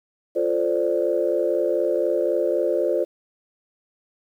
sine chord, D minor seventh, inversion first, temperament equal, 349.2 / 440 / 523.3 / 587.3 Hz, F4 / A4 / C5 / D5, 0 / 0 / 0 / 0 cents, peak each -24 / -26 / -23 / -24 dBFS, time 0.35-3.05 s, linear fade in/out 20 ms, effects tanh soft clip ceiling -8 dBFS + 9-bit

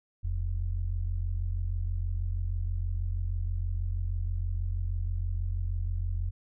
sine tone pair together, 41.24 / 87.5 Hz, E1 / F2, +2 / +4 cents, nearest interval octave + minor second, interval 1302 cents, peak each -30 / -31 dBFS, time 0.23-6.31 s, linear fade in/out 20 ms, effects none

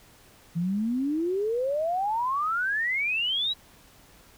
sine exponential sweep, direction up, 162.8 to 3951 Hz, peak -24 dBFS, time 0.55-3.54 s, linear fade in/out 20 ms, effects pink hiss -55 dBFS RMS until 4.37 s

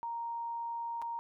sine tone with dropouts, 932.3 Hz, A#5, in tune, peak -35 dBFS, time 0.03-1.19 s, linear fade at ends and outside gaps 0 ms, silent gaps 1.017-1.022 s, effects none

